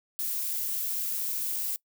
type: noise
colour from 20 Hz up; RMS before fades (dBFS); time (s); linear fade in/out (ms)
violet; -31; 0.19-1.76; 0
effects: noise-tail reverb RT60 0.1 s tail -23 dB re dry